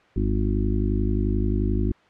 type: harmonic tone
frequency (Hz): 51.4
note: G#1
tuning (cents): -17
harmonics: 1 / 2 / 4 / 5 / 6 / 7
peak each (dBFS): -23 / -26 / -29 / -30 / -31 / -31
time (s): 0.16-1.92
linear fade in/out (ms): 5
effects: white hiss -55 dBFS RMS until 2.09 s + low-pass 2000 Hz 12 dB/octave